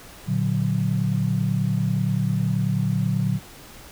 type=chord; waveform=sine; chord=Bb augmented; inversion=none; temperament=equal; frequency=116.54 / 146.83 / 185 Hz; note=Bb2 / D3 / F#3; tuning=0 / 0 / 0 cents; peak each=-24 dBFS; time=0.26-3.4 s; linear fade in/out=50 ms; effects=pink hiss -44 dBFS RMS until 3.91 s